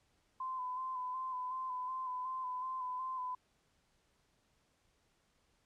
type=tone with vibrato; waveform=sine; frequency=1021 Hz; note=C6; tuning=43 cents flat; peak=-37 dBFS; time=0.4-3.35 s; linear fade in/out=5 ms; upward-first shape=square; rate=2.7 Hz; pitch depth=27 cents each way; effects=pink hiss -75 dBFS RMS until 5.65 s + low-pass 9000 Hz 12 dB/octave